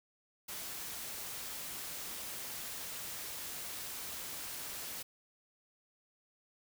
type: noise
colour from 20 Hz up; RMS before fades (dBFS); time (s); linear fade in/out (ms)
white; -43; 0.48-5.03; 10
effects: none